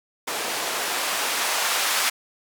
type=noise with band-pass filter sweep; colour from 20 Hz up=blue; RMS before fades=-25 dBFS; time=0.27-2.1 s; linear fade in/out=10 ms; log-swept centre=450 to 1100 Hz; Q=0.75; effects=none